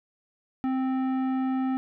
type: tone with tanh clipping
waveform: triangle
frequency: 261.6 Hz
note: C4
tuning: in tune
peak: -26 dBFS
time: 0.64-1.77 s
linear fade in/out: 0 ms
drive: 17 dB
effects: none